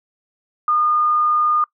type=tone; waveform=sine; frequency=1219 Hz; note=D#6; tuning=36 cents flat; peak=-14 dBFS; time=0.68-1.64 s; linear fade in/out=2 ms; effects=noise-tail reverb RT60 0.1 s tail -22 dB re dry